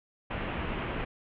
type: low-pass noise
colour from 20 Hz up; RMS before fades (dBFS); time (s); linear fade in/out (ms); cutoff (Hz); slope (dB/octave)
pink; -34; 0.3-1.05; 10; 3000; 48
effects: none